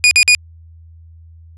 sawtooth tone bursts, 2454 Hz, D#7, 25 cents flat, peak -3 dBFS, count 3, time 0.04-0.349 s, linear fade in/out 0 ms, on 71 ms, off 48 ms, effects added 82 Hz sine -38 dBFS peak until 1.57 s + resampled to 22050 Hz

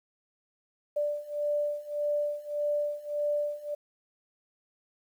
sine beating tone pair, 587.3 / 589 Hz, D5 / D5, 0 / +5 cents, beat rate 1.7 Hz, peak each -32 / -30 dBFS, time 0.96-3.75 s, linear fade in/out 10 ms, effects 10-bit

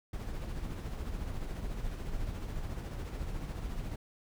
brown noise with tremolo, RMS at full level -36 dBFS, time 0.13-3.96 s, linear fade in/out 5 ms, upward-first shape sine, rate 14 Hz, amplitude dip 40%, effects none

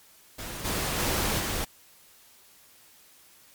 pink noise with level steps, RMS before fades -37 / -29 / -27 / -30 dBFS, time 0.38-1.65 s, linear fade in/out 10 ms, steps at 0.64 / 0.98 / 1.39 s, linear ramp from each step 20 ms, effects white hiss -56 dBFS RMS until 3.54 s + MP3 96 kbps

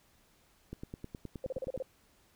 click train, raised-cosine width 3 ms, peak -28 dBFS, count 11, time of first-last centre 0.73-1.776 s, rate 9.56 Hz
sine tone bursts, 523.3 Hz, C5, in tune, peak -33 dBFS, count 7, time 1.44-1.824 s, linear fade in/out 2 ms, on 24 ms, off 36 ms
effects pink hiss -67 dBFS RMS until 2.35 s

